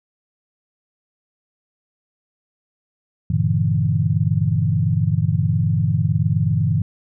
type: chord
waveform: sine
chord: E half-diminished seventh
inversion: first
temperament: equal with one note detuned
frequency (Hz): 98 / 116.54 / 145.23 / 164.81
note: G2 / Bb2 / D3 / E3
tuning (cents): 0 / 0 / -19 / 0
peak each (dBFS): -21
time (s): 3.3-6.82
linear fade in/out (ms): 5
effects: none